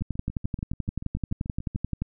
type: two click trains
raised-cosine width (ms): 5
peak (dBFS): -15 / -24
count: 24 / 13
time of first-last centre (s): 0.02-2.02 / 0.01-1.749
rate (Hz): 11.5 / 6.9
effects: none